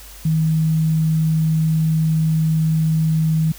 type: tone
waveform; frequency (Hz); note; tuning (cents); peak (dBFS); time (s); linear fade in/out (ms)
sine; 158.7; D#3; +35; -14; 0.25-3.52; 5
effects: added 50 Hz sine -40 dBFS peak until 3.58 s + white hiss -41 dBFS RMS until 3.58 s